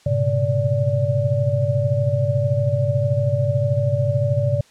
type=tone cluster; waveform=sine; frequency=104.4 / 122.7 / 136.1 / 579 Hz; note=G#2 / B2 / C#3 / D5; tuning=+10 / -11 / -31 / -25 cents; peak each=-22 dBFS; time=0.06-4.61 s; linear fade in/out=5 ms; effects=white hiss -53 dBFS RMS until 4.7 s + low-pass 7000 Hz 12 dB/octave